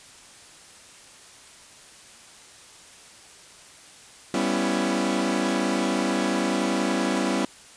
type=chord; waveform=sawtooth; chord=C# half-diminished seventh; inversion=second; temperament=equal with one note detuned; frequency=196 / 246.9 / 277.2 / 332.9 Hz; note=G3 / B3 / C#4 / E4; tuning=0 / 0 / 0 / +17 cents; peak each=-24 dBFS; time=4.34-7.45 s; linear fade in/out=2 ms; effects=white hiss -48 dBFS RMS until 7.76 s + resampled to 22050 Hz